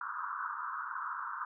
white band-pass noise, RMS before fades -39 dBFS, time 0.01-1.45 s, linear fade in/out 2 ms, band 970 to 1500 Hz, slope 96 dB/octave, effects none

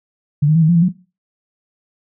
sine tone with pitch steps, 146 / 154.8 / 165 / 156.5 / 173.8 / 166.5 / 181.4 Hz, D3 / D#3 / E3 / D#3 / F3 / E3 / F#3, -10 / -9 / +2 / +10 / -8 / +18 / -34 cents, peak -9 dBFS, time 0.42-0.889 s, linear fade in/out 10 ms, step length 67 ms, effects noise-tail reverb RT60 0.3 s tail -17 dB re dry

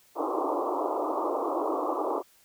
pink band-pass noise, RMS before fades -29 dBFS, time 0.15-2.23 s, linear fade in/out 50 ms, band 290 to 1200 Hz, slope 96 dB/octave, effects white hiss -61 dBFS RMS until 2.44 s

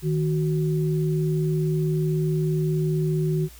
sine tone pair together, 155.9 / 370.8 Hz, D#3 / F#4, +4 / +4 cents, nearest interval octave + minor third, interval 1500 cents, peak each -21 / -27 dBFS, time 0.02-3.49 s, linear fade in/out 50 ms, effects added 60 Hz sine -45 dBFS peak until 3.59 s + white hiss -49 dBFS RMS until 3.59 s

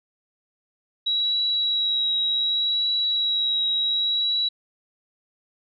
sine tone with vibrato, 3876 Hz, B7, 33 cents flat, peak -20 dBFS, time 1.06-4.49 s, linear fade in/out 10 ms, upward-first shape triangle, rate 0.67 Hz, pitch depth 18 cents each way, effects none

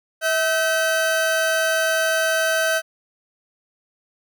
40% pulse tone pair together, 646.6 / 1538 Hz, E5 / G6, -34 / -33 cents, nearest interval octave + minor third, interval 1501 cents, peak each -20 dBFS, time 0.21-2.82 s, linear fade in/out 50 ms, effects none

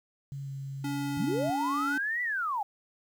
sine tone with pitch glide, 138.59 to 136.68 Hz, C#3 to C#3, 0 to -24 cents, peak -35 dBFS, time 0.32-1.5 s, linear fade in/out 0 ms, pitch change -24 cents, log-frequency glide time 0.44-0.49 s
square tone, 283.5 Hz, C#4, 39 cents sharp, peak -32 dBFS, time 0.84-1.98 s, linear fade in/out 5 ms
sine linear two-way sweep, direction up then down, 116.54 to 1989 to 774 Hz, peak -28 dBFS, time 1.17-2.63 s, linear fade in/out 5 ms, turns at 2.22 s
effects 10-bit

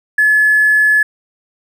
triangle tone with hard clipping, 1713 Hz, A6, 47 cents flat, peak -8 dBFS, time 0.18-1.03 s, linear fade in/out 5 ms, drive 3 dB, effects none

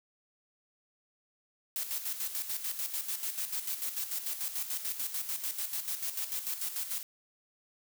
blue noise with tremolo, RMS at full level -34 dBFS, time 1.76-7.03 s, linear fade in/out 0 ms, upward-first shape square, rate 6.8 Hz, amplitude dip 60%, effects none

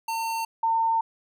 square / sine tone pair in turn, 906 / 906 Hz, A#5 / A#5, -50 / -50 cents, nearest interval unison, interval 0 cents, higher neither, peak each -27 / -20 dBFS, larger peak second, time 0.08-0.45 / 0.63-1.01 s, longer second, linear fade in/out 5 ms, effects none

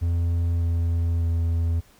triangle tone with pitch steps, 85 / 84.27 / 83.54 Hz, F2 / E2 / E2, -46 / +39 / +24 cents, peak -18 dBFS, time 0.01-1.81 s, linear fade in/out 20 ms, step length 600 ms, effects pink hiss -56 dBFS RMS until 1.99 s

